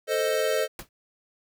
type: chord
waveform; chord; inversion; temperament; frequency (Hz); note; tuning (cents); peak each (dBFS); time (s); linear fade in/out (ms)
square; A diminished; none; equal with one note detuned; 442.3 / 523.3 / 622.3; A4 / C5 / Eb5; +9 / 0 / 0; -28; 0.07-0.68; 50
type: noise with exponential decay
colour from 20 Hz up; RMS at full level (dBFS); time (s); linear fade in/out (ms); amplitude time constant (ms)
pink; -32; 0.79-0.89; 2; 20
effects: none